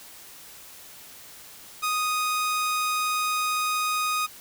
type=tone; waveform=sawtooth; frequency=1244.5 Hz; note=D#6; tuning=in tune; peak=-20 dBFS; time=1.82-4.27 s; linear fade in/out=20 ms; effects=white hiss -46 dBFS RMS until 4.4 s